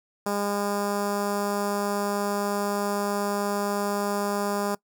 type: tone with notch filter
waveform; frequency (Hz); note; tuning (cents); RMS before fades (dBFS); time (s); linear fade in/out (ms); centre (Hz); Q
10% pulse; 203.2; G#3; -38; -27; 0.26-4.75; 5; 3000; 0.95
effects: noise-tail reverb RT60 0.1 s tail -22 dB re dry